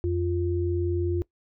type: tone pair together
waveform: sine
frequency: 87.31 / 349.2 Hz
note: F2 / F4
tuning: 0 / 0 cents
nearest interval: 2 octaves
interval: 2400 cents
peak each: -26 dBFS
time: 0.04-1.22 s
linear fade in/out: 0 ms
effects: noise-tail reverb RT60 0.1 s tail -20 dB re dry